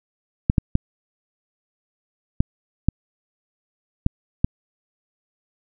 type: clicks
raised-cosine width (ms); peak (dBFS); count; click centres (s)
5; -3; 7; 0.499 / 0.582 / 0.754 / 2.405 / 2.886 / 4.064 / 4.445
effects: none